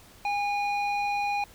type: tone with low-pass filter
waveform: square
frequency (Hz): 816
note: G#5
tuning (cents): -31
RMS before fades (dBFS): -28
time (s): 0.25-1.44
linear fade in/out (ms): 2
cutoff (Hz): 2900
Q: 1.6
effects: pink hiss -53 dBFS RMS until 1.54 s